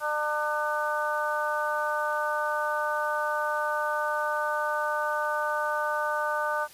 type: harmonic tone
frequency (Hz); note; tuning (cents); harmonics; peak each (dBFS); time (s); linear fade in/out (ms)
300; D4; +37; 2 / 3 / 4 / 5; -31 / -31 / -31 / -31; 0-6.68; 50
effects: white hiss -51 dBFS RMS until 6.73 s + resampled to 32000 Hz